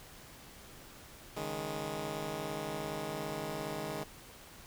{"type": "chord", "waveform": "10% pulse", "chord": "C# suspended second", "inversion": "none", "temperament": "just", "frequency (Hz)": [138.59, 155.92, 207.9], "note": ["C#3", "D#3", "G#3"], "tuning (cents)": [0, 4, 2], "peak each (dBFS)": [-36, -32, -34], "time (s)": [1.36, 4.04], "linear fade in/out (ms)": 10, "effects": ["pink hiss -53 dBFS RMS until 4.66 s"]}